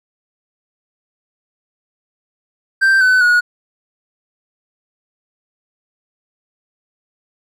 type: tone with pitch steps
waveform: triangle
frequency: 1568 / 1509.3 / 1452.9 Hz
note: G6 / F#6 / F#6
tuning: 0 / +34 / -32 cents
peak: -7 dBFS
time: 2.81-3.41 s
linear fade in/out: 20 ms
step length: 200 ms
effects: none